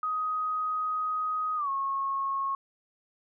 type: tone with pitch glide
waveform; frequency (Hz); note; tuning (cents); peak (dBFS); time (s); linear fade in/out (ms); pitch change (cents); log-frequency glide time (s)
sine; 1254 to 1091.7; D#6 to C#6; +13 to -27; -27; 0.03-2.55; 2; -240; 1.56-1.69
effects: none